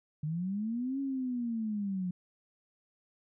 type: linear two-way sweep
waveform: sine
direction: up then down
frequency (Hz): 146.83 to 277.2 to 177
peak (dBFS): -31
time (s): 0.23-2.11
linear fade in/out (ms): 5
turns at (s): 1
effects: none